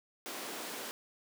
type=high-pass noise; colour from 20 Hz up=pink; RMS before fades=-42 dBFS; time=0.26-0.91 s; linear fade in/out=0 ms; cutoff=250 Hz; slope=24 dB/octave; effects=none